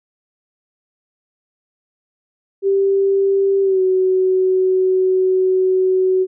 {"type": "tone with pitch glide", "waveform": "sine", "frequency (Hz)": [392, 373.9], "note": ["G4", "F#4"], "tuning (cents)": [0, 18], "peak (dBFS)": -12, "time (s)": [2.62, 6.27], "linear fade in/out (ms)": 50, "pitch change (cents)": -82, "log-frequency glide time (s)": [3.62, 3.81], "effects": []}